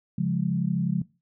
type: chord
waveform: sine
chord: Db major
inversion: none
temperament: equal with one note detuned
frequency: 138.59 / 174.61 / 206.6 Hz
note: Db3 / F3 / Ab3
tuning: 0 / 0 / -9 cents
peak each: -28 / -25 / -29 dBFS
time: 0.18-1.02 s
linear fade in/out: 5 ms
effects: noise-tail reverb RT60 0.3 s tail -21 dB re dry